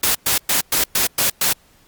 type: noise bursts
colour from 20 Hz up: white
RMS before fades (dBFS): -17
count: 7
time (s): 0.03-1.53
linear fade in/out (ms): 5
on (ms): 120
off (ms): 110
effects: pink hiss -54 dBFS RMS until 1.87 s + Opus 48 kbps